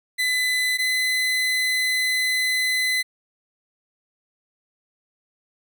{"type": "tone pair in turn", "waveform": "30% pulse", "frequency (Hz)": [2008, 2020], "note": ["B6", "B6"], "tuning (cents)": [28, 39], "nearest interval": "unison", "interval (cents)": 11, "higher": "second", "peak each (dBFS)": -17, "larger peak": "neither", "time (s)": [[0.18, 0.78], [0.78, 3.03]], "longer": "second", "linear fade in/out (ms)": 20, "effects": []}